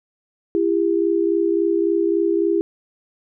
sine tone pair together, 336.4 / 400 Hz, E4 / G4, +35 / +35 cents, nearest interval minor third, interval 300 cents, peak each -18 / -19 dBFS, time 0.55-2.61 s, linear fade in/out 0 ms, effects none

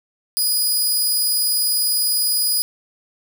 15% pulse tone, 4940 Hz, D#8, 13 cents flat, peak -10 dBFS, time 0.37-2.62 s, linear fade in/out 0 ms, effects none

